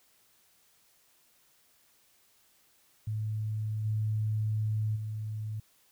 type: tone with level steps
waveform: sine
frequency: 108 Hz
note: A2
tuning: 32 cents flat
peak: -30 / -27 / -33 dBFS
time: 3.07-5.6 s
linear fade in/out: 5 ms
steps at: 3.84 / 4.95 s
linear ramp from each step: 20 ms
effects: white hiss -66 dBFS RMS until 5.91 s